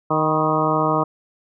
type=harmonic tone with a mistuned harmonic; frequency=155.56 Hz; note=D#3; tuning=in tune; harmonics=1 / 2 / 3 / 4 / 5 / 6 / 7 / 8; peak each=-25 / -24 / -25 / -24 / -26 / -25 / -24 / -24 dBFS; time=0.1-1.04 s; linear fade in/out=10 ms; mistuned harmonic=6; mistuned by=+60 cents; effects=none